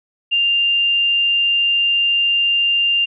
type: tone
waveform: sine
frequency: 2794 Hz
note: F7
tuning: in tune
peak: -13 dBFS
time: 0.31-3.06 s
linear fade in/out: 20 ms
effects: none